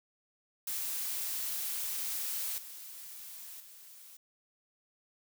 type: noise with level steps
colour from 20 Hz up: blue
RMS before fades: -36 / -47 / -53 dBFS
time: 0.67-4.17 s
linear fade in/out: 5 ms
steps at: 2.58 / 3.6 s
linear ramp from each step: 2 ms
effects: none